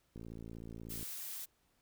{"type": "click train", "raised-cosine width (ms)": 3, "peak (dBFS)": -35, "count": 50, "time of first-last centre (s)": [0.16, 1.029], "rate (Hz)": 56.4}
{"type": "noise", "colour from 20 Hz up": "blue", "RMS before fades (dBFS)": -44, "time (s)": [0.89, 1.46], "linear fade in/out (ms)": 20}
{"effects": ["pink hiss -75 dBFS RMS until 1.81 s"]}